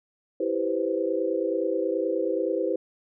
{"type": "chord", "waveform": "sine", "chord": "C major seventh", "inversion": "first", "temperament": "equal", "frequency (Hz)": [329.6, 392, 493.9, 523.3], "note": ["E4", "G4", "B4", "C5"], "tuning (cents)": [0, 0, 0, 0], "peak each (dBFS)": -29, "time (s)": [0.4, 2.76], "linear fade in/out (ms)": 5, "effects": []}